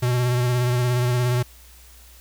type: tone with vibrato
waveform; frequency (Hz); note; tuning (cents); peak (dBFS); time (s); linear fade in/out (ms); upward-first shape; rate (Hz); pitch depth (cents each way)
square; 123.47; B2; 0; -19; 0.02-1.43; 10; sine; 17; 28
effects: added 60 Hz sine -47 dBFS peak until 2.2 s + white hiss -50 dBFS RMS until 2.2 s